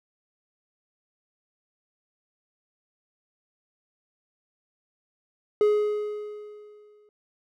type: tone with exponential decay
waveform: triangle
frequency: 419.5 Hz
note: G#4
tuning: 17 cents sharp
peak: -14 dBFS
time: 5.61-7.09 s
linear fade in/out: 1 ms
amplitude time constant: 320 ms
effects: none